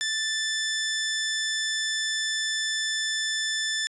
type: tone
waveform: 15% pulse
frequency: 1760 Hz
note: A6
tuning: in tune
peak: -19 dBFS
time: 0.01-3.87 s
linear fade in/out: 0 ms
effects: resampled to 22050 Hz